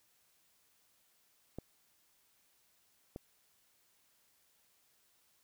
clicks, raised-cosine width 2 ms, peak -28 / -29 dBFS, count 2, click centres 1.586 / 3.161 s, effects white hiss -72 dBFS RMS until 5.43 s

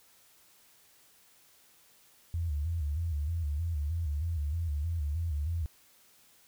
sine tone with vibrato, 78.4 Hz, D#2, 14 cents sharp, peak -29 dBFS, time 2.34-5.66 s, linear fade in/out 0 ms, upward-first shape square, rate 3.2 Hz, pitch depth 120 cents each way, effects white hiss -62 dBFS RMS until 6.47 s

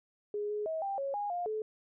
sine tone with pitch steps, 414.9 / 419.4 / 640 / 789 / 551 / 821 / 705 / 432.5 Hz, G#4 / G#4 / D#5 / G5 / C#5 / G#5 / F5 / A4, -2 / +17 / +49 / +11 / -11 / -20 / +16 / -30 cents, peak -32 dBFS, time 0.34-1.62 s, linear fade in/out 2 ms, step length 160 ms, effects none

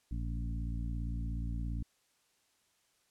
harmonic tone with a mistuned harmonic, 57.2 Hz, A#1, 32 cents flat, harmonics 1 / 2 / 3 / 4 / 5, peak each -35 / -41 / -45 / -47 / -49 dBFS, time 0.11-1.83 s, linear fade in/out 5 ms, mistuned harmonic 1, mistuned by -40 cents, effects white hiss -73 dBFS RMS until 3.1 s + low-pass 10000 Hz 12 dB/octave

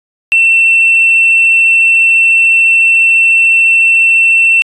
triangle tone with hard clipping, 2693 Hz, E7, 36 cents sharp, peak -5 dBFS, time 0.32-4.62 s, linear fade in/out 0 ms, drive 4 dB, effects resampled to 24000 Hz

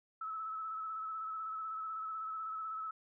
sine tone with vibrato, 1301 Hz, E6, 23 cents flat, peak -38 dBFS, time 0.21-2.91 s, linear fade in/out 5 ms, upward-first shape square, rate 16 Hz, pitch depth 23 cents each way, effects none

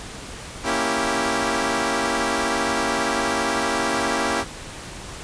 10% pulse chord, A# diminished seventh, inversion none, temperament equal, 233.1 / 277.2 / 329.6 / 392 Hz, A#3 / C#4 / E4 / G4, 0 / 0 / 0 / 0 cents, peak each -18 dBFS, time 0.63-4.45 s, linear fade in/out 50 ms, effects pink hiss -36 dBFS RMS until 5.23 s + resampled to 22050 Hz

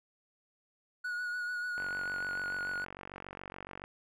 triangle tone with vibrato, 1459 Hz, F#6, 25 cents flat, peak -32 dBFS, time 1.04-2.85 s, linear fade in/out 10 ms, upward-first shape sine, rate 6.8 Hz, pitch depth 24 cents each way
click train, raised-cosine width 0.5 ms, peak -28 dBFS, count 98, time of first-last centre 1.78-3.839 s, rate 47.1 Hz
effects none

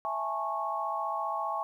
sine chord, A major seventh, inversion second, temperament just, 660 / 825 / 880 / 1100 Hz, E5 / G#5 / A5 / C#6, +2 / -12 / 0 / -14 cents, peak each -37 / -35 / -38 / -33 dBFS, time 0.05-1.63 s, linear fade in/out 0 ms, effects 11-bit

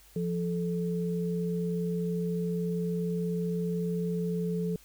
sine tone pair together, 173.1 / 435.4 Hz, F3 / A4, -15 / -18 cents, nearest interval octave + major third, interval 1597 cents, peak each -29 / -33 dBFS, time 0.16-4.76 s, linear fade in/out 2 ms, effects added 50 Hz sine -59 dBFS peak until 4.84 s + white hiss -58 dBFS RMS until 4.84 s

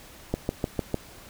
click train, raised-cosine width 2 ms, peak -11 dBFS, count 5, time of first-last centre 0.34-0.943 s, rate 6.63 Hz, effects pink hiss -48 dBFS RMS until 1.29 s

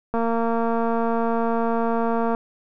click train, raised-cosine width 1 ms, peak -11 dBFS, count 509, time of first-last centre 0.14-2.349 s, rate 230 Hz, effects none

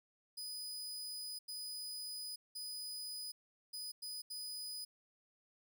sawtooth tone bursts at uneven times, 4978 Hz, D#8, in tune, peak -40 dBFS, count 6, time 0.37-1.39 / 1.48-2.36 / 2.55-3.32 / 3.73-3.92 / 4.02-4.22 / 4.3-4.85 s, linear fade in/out 10 ms, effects none

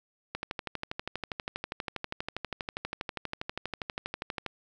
click train, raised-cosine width 0.3 ms, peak -17 dBFS, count 52, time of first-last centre 0.35-4.463 s, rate 12.4 Hz, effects none

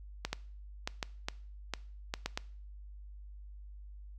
clicks, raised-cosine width 0.2 ms, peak -16 dBFS, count 9, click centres 0.25 / 0.33 / 0.875 / 1.028 / 1.285 / 1.737 / 2.139 / 2.26 / 2.375 s, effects noise-tail reverb RT60 0.5 s tail -21 dB re dry + added 50 Hz sine -46 dBFS peak until 4.18 s

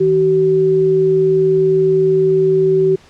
sine tone pair together, 160 / 380.5 Hz, D#3 / F#4, +49 / +48 cents, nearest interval octave + minor third, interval 1499 cents, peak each -20 / -10 dBFS, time 0-2.96 s, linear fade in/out 10 ms, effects pink hiss -46 dBFS RMS until 3.09 s + low-pass 6000 Hz 12 dB/octave

